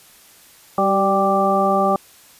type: harmonic tone with a mistuned harmonic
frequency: 196 Hz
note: G3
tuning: in tune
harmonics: 1 / 2 / 3 / 4 / 6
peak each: -22 / -23 / -20 / -19 / -20 dBFS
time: 0.78-1.96 s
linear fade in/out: 2 ms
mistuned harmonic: 2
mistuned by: -33 cents
effects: white hiss -48 dBFS RMS until 2.39 s + resampled to 32000 Hz